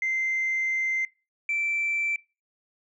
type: tone pair in turn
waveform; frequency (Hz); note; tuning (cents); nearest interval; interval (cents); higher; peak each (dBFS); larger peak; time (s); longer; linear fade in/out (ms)
sine; 2081 / 2336; C7 / D7; -10 / -10; major second; 200; second; -23; neither; 0.02-1.05 / 1.49-2.16; first; 2
effects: noise-tail reverb RT60 0.3 s tail -24 dB re dry + tanh soft clip ceiling -20 dBFS